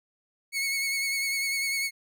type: tone with vibrato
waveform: sawtooth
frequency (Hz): 2200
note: C#7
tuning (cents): -14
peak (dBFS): -23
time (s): 0.52-1.91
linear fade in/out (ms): 50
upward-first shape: sine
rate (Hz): 10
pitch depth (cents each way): 29
effects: none